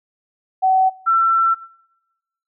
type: tone pair in turn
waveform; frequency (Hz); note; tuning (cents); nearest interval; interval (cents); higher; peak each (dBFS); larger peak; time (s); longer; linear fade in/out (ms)
sine; 756 / 1343.9; F#5 / E6; +37 / +33; minor seventh; 996; second; -12; neither; 0.62-0.9 / 1.06-1.55; second; 20
effects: noise-tail reverb RT60 1.0 s tail -23 dB re dry